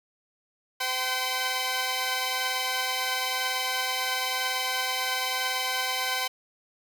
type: tone cluster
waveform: 10% pulse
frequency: 511 / 768 / 1031 Hz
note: C5 / G5 / C6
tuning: -41 / -36 / -26 cents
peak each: -27 / -21 / -22 dBFS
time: 0.8-6.28 s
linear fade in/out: 10 ms
effects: none